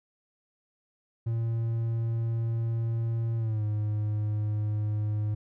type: tone with pitch glide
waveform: triangle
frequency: 114.7 to 105.79 Hz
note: A#2 to G#2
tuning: -28 to +32 cents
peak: -24 dBFS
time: 1.26-5.35 s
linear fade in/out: 10 ms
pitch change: -140 cents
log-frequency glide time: 3.37-3.63 s
effects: none